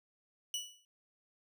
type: tone with exponential decay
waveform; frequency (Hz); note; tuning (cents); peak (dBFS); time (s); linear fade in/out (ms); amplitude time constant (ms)
25% pulse; 2949; F#7; -6; -29; 0.54-0.85; 1; 67
effects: none